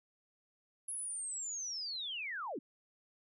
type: linear sweep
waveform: sine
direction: down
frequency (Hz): 10750 to 215.5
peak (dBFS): -38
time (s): 0.88-2.59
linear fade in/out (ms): 5
effects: none